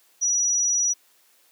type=tone; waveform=sine; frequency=5840 Hz; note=F#8; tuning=24 cents flat; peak=-19 dBFS; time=0.21-0.94 s; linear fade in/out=20 ms; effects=white hiss -60 dBFS RMS until 1.51 s + high-pass 300 Hz 12 dB/octave